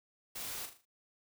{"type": "noise with echo", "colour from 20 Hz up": "white", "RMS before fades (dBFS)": -42, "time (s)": [0.35, 0.66], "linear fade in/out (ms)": 10, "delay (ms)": 39, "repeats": 5, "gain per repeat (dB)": -7, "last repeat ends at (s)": 0.855, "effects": []}